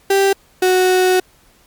35% pulse tone pair in turn, 392 / 369.2 Hz, G4 / F#4, 0 / -4 cents, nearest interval minor second, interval 104 cents, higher first, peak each -9 dBFS, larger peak neither, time 0.1-0.33 / 0.62-1.2 s, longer second, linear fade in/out 5 ms, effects pink hiss -52 dBFS RMS until 1.66 s + MP3 96 kbps

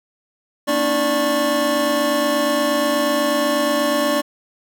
square tone cluster, 235.9 / 284.8 / 313.1 / 586 / 1095 Hz, A#3 / C#4 / D#4 / D5 / C#6, +21 / +47 / +11 / -4 / -22 cents, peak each -28 / -24 / -27 / -20 / -25 dBFS, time 0.67-4.22 s, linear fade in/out 20 ms, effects none

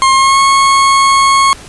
40% pulse tone with pitch glide, 1067 to 1094.5 Hz, C6 to C#6, +34 to -22 cents, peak -5 dBFS, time 0.02-1.53 s, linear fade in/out 0 ms, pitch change +44 cents, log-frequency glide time 0.13-0.39 s, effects pink hiss -33 dBFS RMS until 1.68 s + resampled to 24000 Hz

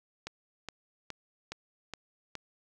click train, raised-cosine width 0.2 ms, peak -21 dBFS, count 6, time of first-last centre 0.27-2.353 s, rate 2.4 Hz, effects none

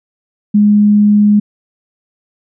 sine tone, 207.7 Hz, G#3, in tune, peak -5 dBFS, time 0.54-1.4 s, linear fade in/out 10 ms, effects none

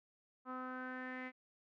sawtooth tone with low-pass filter sweep, 255.6 Hz, C4, 40 cents flat, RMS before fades -45 dBFS, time 0.45-1.32 s, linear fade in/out 50 ms, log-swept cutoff 1200 to 2100 Hz, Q 6, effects none

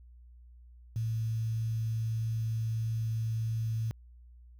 sine tone with quantisation, 112.3 Hz, A2, 36 cents sharp, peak -29 dBFS, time 0.96-3.91 s, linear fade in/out 0 ms, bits 9, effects added 60 Hz sine -51 dBFS peak until 4.59 s

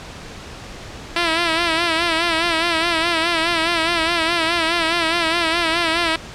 5% pulse tone with vibrato, 333.3 Hz, E4, 19 cents sharp, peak -5 dBFS, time 1.16-6.16 s, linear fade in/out 2 ms, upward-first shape sine, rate 4.8 Hz, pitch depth 73 cents each way, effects pink hiss -35 dBFS RMS until 6.34 s + low-pass 6000 Hz 12 dB/octave

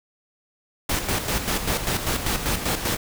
pink noise with tremolo, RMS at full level -23 dBFS, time 0.89-2.97 s, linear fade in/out 5 ms, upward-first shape square, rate 5.1 Hz, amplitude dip 55%, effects none

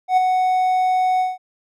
triangle tone with ADSR envelope, 741 Hz, F#5, 2 cents sharp, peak -8 dBFS, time 0.08-1.38 s, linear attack 92 ms, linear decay 12 ms, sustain -5 dB, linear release 180 ms, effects none

